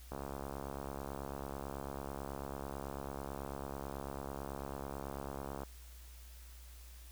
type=click train; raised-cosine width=1 ms; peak=-28 dBFS; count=382; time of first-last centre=0.12-5.634 s; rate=69.1 Hz; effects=added 60 Hz sine -51 dBFS peak until 7.11 s + white hiss -60 dBFS RMS until 7.11 s